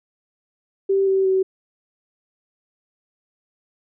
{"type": "tone with pitch steps", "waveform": "sine", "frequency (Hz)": [390, 384.6, 379.3], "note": ["G4", "G4", "F#4"], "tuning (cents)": [-9, -33, 43], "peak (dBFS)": -15, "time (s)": [0.89, 1.43], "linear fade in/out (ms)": 10, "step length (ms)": 180, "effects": []}